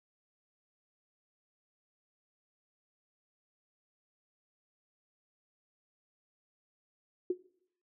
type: tone with exponential decay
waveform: sine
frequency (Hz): 362.6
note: F#4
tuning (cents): -35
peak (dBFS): -24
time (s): 7.3-7.38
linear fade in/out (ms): 5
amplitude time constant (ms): 16
effects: noise-tail reverb RT60 0.7 s tail -21 dB re dry